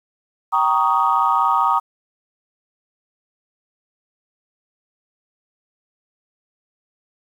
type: chord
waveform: sine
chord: Eb dominant seventh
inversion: first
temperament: just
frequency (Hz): 777.8 / 933.4 / 1120.1 / 1244.5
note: G5 / Bb5 / Db6 / Eb6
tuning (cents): -14 / +2 / +18 / 0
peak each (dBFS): -22 / -18 / -21 / -18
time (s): 0.52-1.8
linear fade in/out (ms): 20
effects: tanh soft clip ceiling -4 dBFS + 8-bit